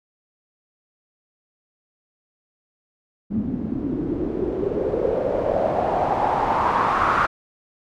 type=noise with low-pass filter sweep; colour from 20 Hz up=white; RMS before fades=-22 dBFS; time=3.3-7.27 s; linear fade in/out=20 ms; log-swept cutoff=220 to 1300 Hz; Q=4.4; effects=none